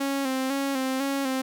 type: tone with vibrato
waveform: sawtooth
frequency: 268.9 Hz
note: C4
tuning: 47 cents sharp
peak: -21 dBFS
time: 0-1.42 s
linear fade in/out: 10 ms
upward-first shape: square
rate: 2 Hz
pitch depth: 43 cents each way
effects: none